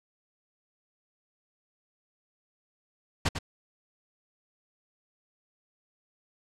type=noise with echo; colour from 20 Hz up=pink; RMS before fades=-24 dBFS; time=3.25-3.29 s; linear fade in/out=10 ms; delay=99 ms; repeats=1; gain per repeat=-8 dB; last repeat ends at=3.389 s; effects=low-pass 6000 Hz 12 dB/octave